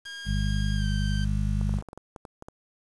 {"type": "tone with pitch glide", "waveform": "20% pulse", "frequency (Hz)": [1620, 1559.4], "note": ["G#6", "G6"], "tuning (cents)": [-43, -10], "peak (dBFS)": -32, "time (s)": [0.05, 1.25], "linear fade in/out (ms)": 10, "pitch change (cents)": -67, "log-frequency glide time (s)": [0.75, 0.86]}
{"type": "harmonic tone", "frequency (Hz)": 50.7, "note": "G#1", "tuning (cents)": -41, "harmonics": [1, 2, 3, 4], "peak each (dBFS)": [-26, -29, -31, -32], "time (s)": [0.25, 1.82], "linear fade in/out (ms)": 50}
{"type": "clicks", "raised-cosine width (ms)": 1, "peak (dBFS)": -27, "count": 12, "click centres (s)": [1.613, 1.694, 1.74, 1.786, 1.824, 1.887, 1.931, 1.976, 2.162, 2.252, 2.424, 2.485]}
{"effects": ["resampled to 22050 Hz", "8-bit"]}